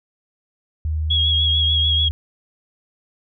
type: tone with pitch glide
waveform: sine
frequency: 77.78 to 77.29 Hz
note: D#2 to D#2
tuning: 0 to -11 cents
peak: -19 dBFS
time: 0.85-2.11 s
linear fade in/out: 0 ms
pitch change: -11 cents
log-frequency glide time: 1.46-1.98 s
type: tone with vibrato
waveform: sine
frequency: 3309 Hz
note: G#7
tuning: 7 cents flat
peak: -16 dBFS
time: 1.1-2.09 s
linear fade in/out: 10 ms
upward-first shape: sine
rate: 6.8 Hz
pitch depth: 29 cents each way
effects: none